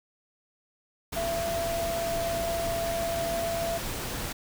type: tone in noise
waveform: sine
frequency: 673 Hz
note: E5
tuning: 36 cents sharp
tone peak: -28 dBFS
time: 1.16-3.78 s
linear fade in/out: 10 ms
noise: pink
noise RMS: -34 dBFS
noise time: 1.12-4.33 s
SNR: +3 dB
effects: none